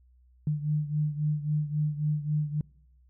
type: beating tone pair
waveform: sine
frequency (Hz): 149.6 / 153.3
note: D3 / D#3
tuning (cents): +32 / -25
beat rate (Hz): 3.7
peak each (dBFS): -27 / -31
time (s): 0.47-2.61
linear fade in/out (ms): 2
effects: noise-tail reverb RT60 0.8 s tail -26 dB re dry + added 62 Hz sine -57 dBFS peak until 3.09 s